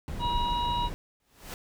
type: noise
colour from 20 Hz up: brown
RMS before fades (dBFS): -33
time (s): 0.08-0.94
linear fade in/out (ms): 0
type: harmonic tone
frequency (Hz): 959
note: A#5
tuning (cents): +49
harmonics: 1 / 3 / 4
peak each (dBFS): -27 / -39 / -37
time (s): 0.19-0.9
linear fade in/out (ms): 50
type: noise with exponential growth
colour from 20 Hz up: pink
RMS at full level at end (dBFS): -37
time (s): 1.2-1.54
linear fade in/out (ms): 1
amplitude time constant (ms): 72
effects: none